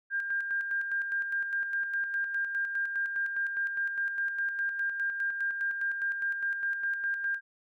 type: tone with tremolo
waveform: sine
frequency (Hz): 1600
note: G6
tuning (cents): +35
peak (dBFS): -27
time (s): 0.1-7.41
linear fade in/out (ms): 50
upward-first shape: square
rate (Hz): 4.9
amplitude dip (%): 45
effects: none